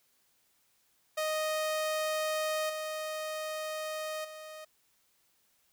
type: tone with level steps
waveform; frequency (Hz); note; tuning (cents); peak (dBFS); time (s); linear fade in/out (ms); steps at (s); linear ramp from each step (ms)
sawtooth; 622; D#5; -1; -26 / -31 / -40; 1.17-4.65; 10; 2.69 / 4.24; 10
effects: white hiss -71 dBFS RMS until 5.72 s